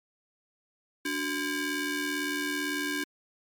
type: ring-modulated tone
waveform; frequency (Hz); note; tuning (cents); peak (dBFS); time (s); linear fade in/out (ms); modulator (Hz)
sawtooth; 659.3; E5; 0; -22; 1.05-3.04; 5; 950
effects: MP3 96 kbps